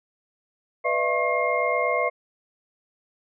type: tone cluster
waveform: sine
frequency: 495.1 / 605 / 673 / 1086 / 2125 Hz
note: B4 / D#5 / E5 / C#6 / C7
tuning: +4 / -49 / +36 / -36 / +26 cents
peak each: -27 dBFS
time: 0.84-2.1 s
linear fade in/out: 20 ms
effects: none